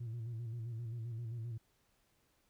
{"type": "tone with vibrato", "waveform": "sine", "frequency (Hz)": 115.8, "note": "A#2", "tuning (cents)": -11, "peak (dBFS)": -37, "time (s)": [0, 1.58], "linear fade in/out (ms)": 10, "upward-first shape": "square", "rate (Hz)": 7.6, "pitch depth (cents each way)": 57, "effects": ["tanh soft clip ceiling -38 dBFS", "pink hiss -75 dBFS RMS until 2.49 s"]}